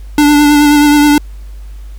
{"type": "tone with vibrato", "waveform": "square", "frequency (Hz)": 293.7, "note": "D4", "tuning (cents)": 0, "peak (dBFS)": -5, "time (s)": [0.18, 1.18], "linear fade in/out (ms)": 2, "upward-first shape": "triangle", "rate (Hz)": 9.4, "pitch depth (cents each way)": 28, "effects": ["added 50 Hz sine -25 dBFS peak until 1.98 s", "pink hiss -47 dBFS RMS until 1.98 s"]}